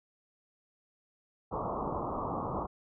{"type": "low-pass noise", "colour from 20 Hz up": "white", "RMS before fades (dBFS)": -35, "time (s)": [1.51, 2.67], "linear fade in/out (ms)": 20, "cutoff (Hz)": 1200, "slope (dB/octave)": 96, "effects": []}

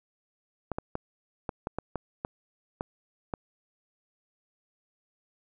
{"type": "clicks", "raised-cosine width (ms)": 1, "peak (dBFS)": -17, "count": 10, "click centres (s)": [0.717, 0.785, 0.954, 1.492, 1.671, 1.786, 1.957, 2.249, 2.809, 3.338], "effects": []}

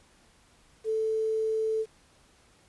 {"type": "tone with quantisation", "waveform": "sine", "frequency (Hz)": 440, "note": "A4", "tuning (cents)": 0, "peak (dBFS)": -25, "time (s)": [0.84, 1.86], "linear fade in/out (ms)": 50, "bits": 9, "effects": ["pink hiss -61 dBFS RMS until 2.68 s", "resampled to 24000 Hz"]}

